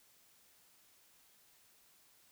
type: silence
effects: white hiss -67 dBFS RMS until 2.31 s